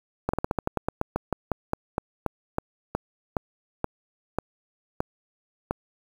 slowing click train, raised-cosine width 1 ms, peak -10 dBFS, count 23, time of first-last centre 0.29-5.71 s, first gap 45 ms, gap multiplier 1.14, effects 7-bit

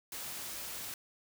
white noise, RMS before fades -42 dBFS, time 0.12-0.94 s, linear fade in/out 2 ms, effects none

